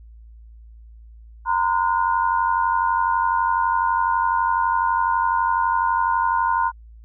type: tone cluster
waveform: sine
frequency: 929 / 1021 / 1446 Hz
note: A#5 / C6 / F#6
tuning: -6 / -43 / -40 cents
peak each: -20 / -21 / -26 dBFS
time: 1.45-6.72 s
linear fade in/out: 50 ms
effects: added 56 Hz sine -41 dBFS peak until 7.04 s